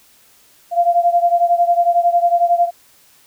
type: beating tone pair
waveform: sine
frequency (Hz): 690 / 701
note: F5 / F5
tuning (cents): -21 / +6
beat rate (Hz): 11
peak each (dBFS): -13 / -16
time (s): 0.71-2.71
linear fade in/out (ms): 50
effects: white hiss -51 dBFS RMS until 3.26 s